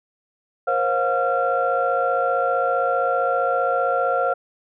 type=tone cluster; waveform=sine; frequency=481.7 / 537 / 713 / 1374 Hz; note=B4 / C5 / F5 / F6; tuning=-43 / +45 / +36 / -29 cents; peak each=-26 / -22 / -22 / -23 dBFS; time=0.67-4.34 s; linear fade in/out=10 ms; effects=tanh soft clip ceiling -8 dBFS